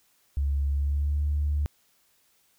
sine tone with pitch glide, 70.2 to 73.39 Hz, C#2 to D2, +22 to -1 cents, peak -22 dBFS, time 0.37-1.66 s, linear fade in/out 0 ms, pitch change +77 cents, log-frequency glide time 0.71-1.21 s, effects tanh soft clip ceiling -18 dBFS + white hiss -66 dBFS RMS until 2.58 s

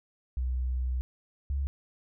sine tone pair in turn, 63 / 69.13 Hz, B1 / C#2, +35 / -4 cents, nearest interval major second, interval 161 cents, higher second, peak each -27 dBFS, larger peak neither, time 0.37-1.01 / 1.5-1.67 s, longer first, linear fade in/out 0 ms, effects none

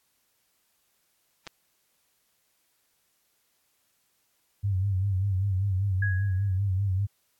clicks, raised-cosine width 0.2 ms, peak -22 dBFS, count 2, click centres 1.468 / 1.474 s
sine tone with vibrato, 96.7 Hz, G2, 23 cents flat, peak -23 dBFS, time 4.63-7.07 s, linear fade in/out 20 ms, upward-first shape sine, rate 5.1 Hz, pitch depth 83 cents each way
sine tone with exponential decay, 1661.2 Hz, G#6, in tune, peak -26 dBFS, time 6.02-6.58 s, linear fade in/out 5 ms, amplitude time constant 120 ms
effects white hiss -71 dBFS RMS until 7.39 s + AAC 64 kbps

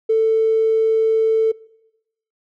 triangle tone with tanh clipping, 443.9 Hz, A4, 15 cents sharp, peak -12 dBFS, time 0.09-1.52 s, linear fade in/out 10 ms, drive 2 dB, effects noise-tail reverb RT60 0.9 s tail -23 dB re dry

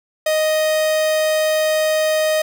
45% pulse tone, 623 Hz, D#5, 2 cents sharp, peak -15 dBFS, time 0.26-2.42 s, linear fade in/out 5 ms, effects none

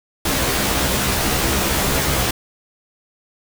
pink noise with comb filter, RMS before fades -19 dBFS, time 0.25-2.31 s, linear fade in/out 5 ms, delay 15 ms, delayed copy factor +1, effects none

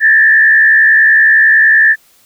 sine tone with frequency modulation, 1760 Hz, A6, in tune, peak -4 dBFS, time 0-1.96 s, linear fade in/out 50 ms, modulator 70.8 Hz, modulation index 0.92, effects white hiss -49 dBFS RMS until 2.25 s

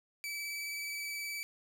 sawtooth tone with vibrato, 2302 Hz, D7, 35 cents flat, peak -34 dBFS, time 0.24-1.43 s, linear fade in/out 0 ms, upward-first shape square, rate 19 Hz, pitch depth 13 cents each way, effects none

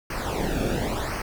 brown noise with flanger, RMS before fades -27 dBFS, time 0.1-1.22 s, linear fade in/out 5 ms, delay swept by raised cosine 0.27 to 1.01 ms, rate 0.94 Hz, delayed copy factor -0.75, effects none

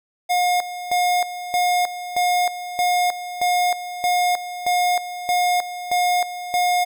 square tone with tremolo, 716 Hz, F5, 43 cents sharp, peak -17 dBFS, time 0.29-6.85 s, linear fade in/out 20 ms, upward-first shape square, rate 1.6 Hz, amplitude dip 75%, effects none

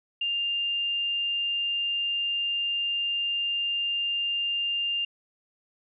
sine tone, 2800 Hz, F7, 4 cents sharp, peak -25 dBFS, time 0.21-5.05 s, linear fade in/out 5 ms, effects none

